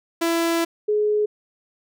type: tone pair in turn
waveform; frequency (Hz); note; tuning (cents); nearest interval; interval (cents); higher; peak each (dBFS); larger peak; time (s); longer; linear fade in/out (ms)
sawtooth / sine; 334.2 / 421.1; E4 / G#4; +24 / +24; major third; 400; second; -15 / -17; first; 0.21-0.65 / 0.88-1.26; first; 10
effects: none